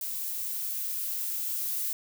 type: noise with level ramp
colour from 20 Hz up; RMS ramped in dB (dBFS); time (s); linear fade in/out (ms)
violet; -34 to -31; 0.01-1.93; 2
effects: none